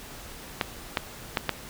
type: clicks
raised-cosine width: 0.3 ms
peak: -7 dBFS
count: 4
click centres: 0.612 / 0.972 / 1.372 / 1.493 s
effects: pink hiss -43 dBFS RMS until 1.69 s

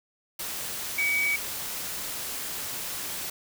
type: tone in noise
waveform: sine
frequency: 2269 Hz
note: C#7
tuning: 40 cents sharp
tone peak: -23 dBFS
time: 0.98-1.36 s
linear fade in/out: 5 ms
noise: white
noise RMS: -34 dBFS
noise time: 0.39-3.3 s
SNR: +8 dB
effects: none

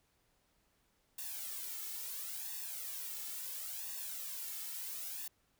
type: noise with flanger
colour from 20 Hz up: blue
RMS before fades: -43 dBFS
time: 1.18-5.28 s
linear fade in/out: 5 ms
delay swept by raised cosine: 1.1 to 2.3 ms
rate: 0.73 Hz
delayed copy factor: +0.8
effects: pink hiss -75 dBFS RMS until 5.59 s

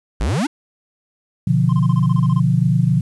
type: exponential sweep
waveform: square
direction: up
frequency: 44 to 326 Hz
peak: -17 dBFS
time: 0.2-0.47 s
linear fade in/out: 10 ms
type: chord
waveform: sine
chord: B diminished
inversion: none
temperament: equal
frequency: 123.47 / 146.83 / 174.61 Hz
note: B2 / D3 / F3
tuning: 0 / 0 / 0 cents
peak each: -17 dBFS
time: 1.47-3.01 s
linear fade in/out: 5 ms
type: tone bursts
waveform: triangle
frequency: 1046.5 Hz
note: C6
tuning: in tune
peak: -25 dBFS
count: 11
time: 1.69-2.398 s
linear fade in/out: 5 ms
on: 38 ms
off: 29 ms
effects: resampled to 24000 Hz + 8-bit

